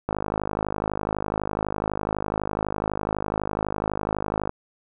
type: click train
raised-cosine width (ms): 1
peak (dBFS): -11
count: 230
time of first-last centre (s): 0.09-4.494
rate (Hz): 52
effects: none